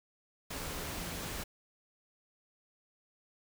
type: tone in noise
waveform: sine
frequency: 174.61 Hz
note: F3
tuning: in tune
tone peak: -46 dBFS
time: 0.96-1.19 s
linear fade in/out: 10 ms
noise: pink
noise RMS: -40 dBFS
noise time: 0.5-1.44 s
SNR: -9 dB
effects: none